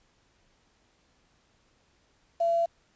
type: tone with quantisation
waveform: sine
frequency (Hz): 676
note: E5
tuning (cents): +43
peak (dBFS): -22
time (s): 2.4-2.66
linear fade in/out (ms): 10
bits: 8
effects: pink hiss -67 dBFS RMS until 2.95 s + resampled to 16000 Hz